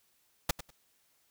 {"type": "noise with echo", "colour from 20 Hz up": "pink", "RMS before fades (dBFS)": -27, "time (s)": [0.49, 0.51], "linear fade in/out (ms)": 5, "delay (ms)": 98, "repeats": 2, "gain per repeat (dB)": -14, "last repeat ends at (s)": 0.706, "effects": ["white hiss -71 dBFS RMS until 1.3 s"]}